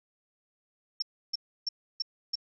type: tone bursts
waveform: sine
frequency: 5440 Hz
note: F8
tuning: 46 cents flat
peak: -27 dBFS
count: 5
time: 1-2.355 s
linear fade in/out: 5 ms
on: 23 ms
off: 310 ms
effects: none